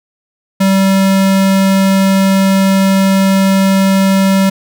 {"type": "tone", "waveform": "square", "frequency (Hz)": 193.3, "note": "G3", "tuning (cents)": -24, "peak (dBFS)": -8, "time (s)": [0.6, 4.5], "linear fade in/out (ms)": 10, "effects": []}